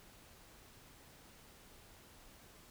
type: silence
effects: pink hiss -60 dBFS RMS until 2.7 s